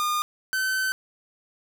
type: tone pair in turn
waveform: 45% pulse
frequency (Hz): 1215 / 1530.8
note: D#6 / G6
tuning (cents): -42 / -42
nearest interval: major third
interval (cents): 400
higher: second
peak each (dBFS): -23 / -23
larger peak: neither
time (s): 0-0.22 / 0.53-0.92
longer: second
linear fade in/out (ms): 0
effects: none